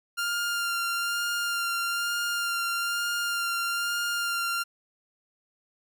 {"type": "tone with vibrato", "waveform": "sawtooth", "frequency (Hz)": 1396.9, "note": "F6", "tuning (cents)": 0, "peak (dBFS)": -23, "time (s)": [0.17, 4.64], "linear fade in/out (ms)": 20, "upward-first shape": "sine", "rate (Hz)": 1.1, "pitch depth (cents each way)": 15, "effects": []}